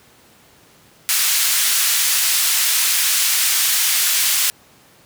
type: band-pass noise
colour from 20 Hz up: white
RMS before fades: -17 dBFS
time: 1.09-4.5 s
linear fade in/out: 0 ms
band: 1700 to 14000 Hz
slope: 12 dB/octave
effects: pink hiss -50 dBFS RMS until 5.05 s + high-pass 100 Hz 12 dB/octave